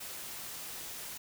white noise, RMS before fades -43 dBFS, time 0-1.18 s, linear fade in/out 10 ms, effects none

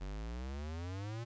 square exponential sweep, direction up, 45.86 to 120 Hz, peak -40 dBFS, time 0-1.25 s, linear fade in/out 20 ms, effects resampled to 16000 Hz + 12-bit

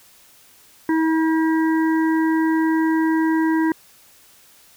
harmonic tone, 320.7 Hz, E4, 48 cents flat, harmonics 1 / 3 / 5 / 6, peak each -16 / -26 / -30 / -32 dBFS, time 0.89-3.72 s, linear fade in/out 2 ms, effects white hiss -51 dBFS RMS until 4.76 s

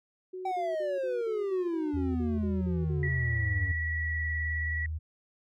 sine tone bursts, 370 Hz, F#4, in tune, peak -36 dBFS, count 12, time 0.33-3.083 s, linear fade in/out 10 ms, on 190 ms, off 43 ms
triangle exponential sweep, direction down, 773 to 90.2 Hz, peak -27 dBFS, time 0.45-3.72 s, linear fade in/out 5 ms
sine tone with pitch glide, 82.5 to 78.68 Hz, E2 to D#2, +2 to +20 cents, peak -31 dBFS, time 1.93-4.99 s, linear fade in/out 20 ms, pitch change -82 cents, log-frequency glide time 3.26-4.32 s
sine tone with vibrato, 1938 Hz, B6, 33 cents flat, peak -31 dBFS, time 3.03-4.86 s, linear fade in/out 2 ms, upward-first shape triangle, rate 19 Hz, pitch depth 21 cents each way
effects none

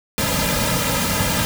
pink noise with comb filter, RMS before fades -20 dBFS, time 0.18-1.45 s, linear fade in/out 0 ms, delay 2.7 ms, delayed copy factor -0.9, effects none

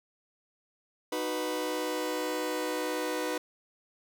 sawtooth chord, B major, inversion first, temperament just, 308.7 / 370.4 / 493.9 Hz, D#4 / F#4 / B4, -14 / +2 / 0 cents, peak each -31 / -33 / -29 dBFS, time 1.12-3.38 s, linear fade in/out 5 ms, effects none

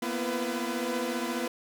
sawtooth tone cluster, 235.4 / 250.2 / 339.2 / 502 Hz, A#3 / B3 / E4 / B4, +17 / +23 / +50 / +28 cents, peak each -31 dBFS, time 0.02-1.48 s, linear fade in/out 5 ms, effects none

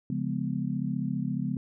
sine chord, C# dominant seventh, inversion none, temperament just, 138.59 / 173.24 / 207.9 / 249.5 Hz, C#3 / E#3 / G#3 / B3, 0 / -14 / +2 / +18 cents, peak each -33 dBFS, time 0.1-1.57 s, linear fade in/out 2 ms, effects none

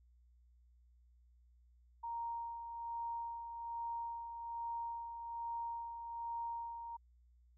sine tone with tremolo, 932.3 Hz, A#5, in tune, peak -38 dBFS, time 2.03-6.97 s, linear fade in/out 10 ms, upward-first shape sine, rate 1.2 Hz, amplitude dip 50%, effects added 60 Hz sine -64 dBFS peak until 7.57 s

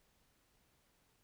silence, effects pink hiss -74 dBFS RMS until 1.23 s

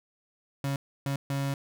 35% pulse tone bursts at uneven times, 138.59 Hz, C#3, in tune, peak -26 dBFS, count 3, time 0.64-0.76 / 1.06-1.16 / 1.3-1.54 s, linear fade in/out 2 ms, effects none

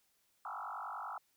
sine tone with frequency modulation, 1064 Hz, C6, 29 cents sharp, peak -40 dBFS, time 0.45-1.18 s, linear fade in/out 2 ms, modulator 50.2 Hz, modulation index 6.3, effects white hiss -75 dBFS RMS until 1.36 s

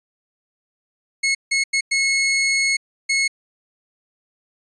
sawtooth tone bursts at uneven times, 2179 Hz, C#7, 30 cents flat, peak -13 dBFS, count 5, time 1.23-1.35 / 1.51-1.64 / 1.73-1.81 / 1.91-2.77 / 3.09-3.28 s, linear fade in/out 10 ms, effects resampled to 22050 Hz

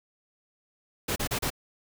pink noise bursts, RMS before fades -29 dBFS, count 4, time 1.08-1.503 s, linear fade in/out 10 ms, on 81 ms, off 33 ms, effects none

